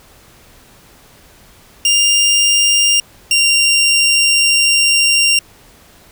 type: tone pair in turn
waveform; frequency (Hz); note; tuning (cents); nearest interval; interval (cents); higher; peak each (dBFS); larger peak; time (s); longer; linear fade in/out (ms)
20% pulse; 2800 / 2774; F7 / F7; +4 / -12; unison; 16; first; -5; neither; 1.85-3 / 3.31-5.39; second; 2
effects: pink hiss -45 dBFS RMS until 6.11 s